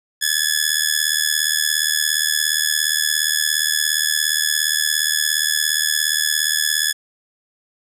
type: tone with amplitude modulation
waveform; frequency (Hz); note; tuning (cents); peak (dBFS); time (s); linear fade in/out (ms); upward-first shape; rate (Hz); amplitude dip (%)
10% pulse; 1707; G#6; +47; -4; 0.21-6.93; 20; sine; 77.2; 85
effects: none